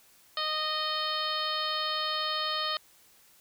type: harmonic tone with a mistuned harmonic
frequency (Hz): 618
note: D#5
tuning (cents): -12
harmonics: 1 / 2 / 3 / 4 / 5 / 6 / 7 / 8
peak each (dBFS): -39 / -33 / -39 / -45 / -35 / -37 / -35 / -43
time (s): 0.37-2.77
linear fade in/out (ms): 2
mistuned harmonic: 8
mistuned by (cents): +39
effects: white hiss -60 dBFS RMS until 3.4 s